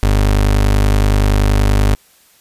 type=tone; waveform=30% pulse; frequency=50.5 Hz; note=G#1; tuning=48 cents flat; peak=-7 dBFS; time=0.03-1.95 s; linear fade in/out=0 ms; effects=white hiss -50 dBFS RMS until 2.4 s + resampled to 32000 Hz